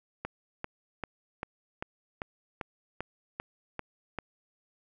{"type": "click train", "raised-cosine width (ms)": 0.5, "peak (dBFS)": -19, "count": 11, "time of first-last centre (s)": [0.25, 4.187], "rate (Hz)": 2.54, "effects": []}